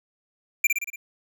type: tone with echo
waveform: square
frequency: 2370 Hz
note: D7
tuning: 15 cents sharp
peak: -16 dBFS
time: 0.64-0.67 s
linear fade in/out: 5 ms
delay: 58 ms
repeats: 5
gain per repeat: -4 dB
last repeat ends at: 0.96 s
effects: none